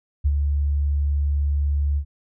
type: tone with ADSR envelope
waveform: sine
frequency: 71.9 Hz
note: D2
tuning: 36 cents flat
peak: -14 dBFS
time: 0.24-2.05 s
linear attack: 20 ms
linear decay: 49 ms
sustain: -4 dB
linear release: 79 ms
effects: none